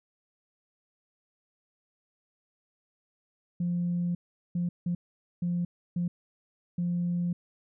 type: tone bursts at uneven times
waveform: sine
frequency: 174.61 Hz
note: F3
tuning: in tune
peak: -25 dBFS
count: 6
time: 3.6-4.15 / 4.55-4.69 / 4.86-4.95 / 5.42-5.65 / 5.96-6.08 / 6.78-7.33 s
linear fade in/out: 5 ms
effects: tanh soft clip ceiling -22 dBFS